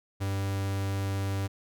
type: tone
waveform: 45% pulse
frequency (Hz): 98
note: G2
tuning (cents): 0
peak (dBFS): -28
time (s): 0.2-1.48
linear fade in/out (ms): 20
effects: none